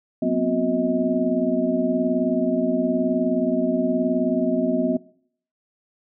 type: tone cluster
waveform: sine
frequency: 181.9 / 240.4 / 259.4 / 362.8 / 633 Hz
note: F#3 / B3 / C4 / F#4 / D#5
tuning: -29 / -46 / -15 / -34 / +30 cents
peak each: -29 / -24 / -23 / -28 / -25 dBFS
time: 0.22-4.97 s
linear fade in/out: 5 ms
effects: noise-tail reverb RT60 0.6 s tail -21 dB re dry